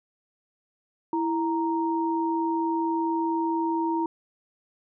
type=tone pair together; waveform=sine; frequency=329.6 / 932.2 Hz; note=E4 / A#5; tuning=0 / 0 cents; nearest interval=octave + tritone; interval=1800 cents; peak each=-25 / -27 dBFS; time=1.13-4.06 s; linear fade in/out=2 ms; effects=none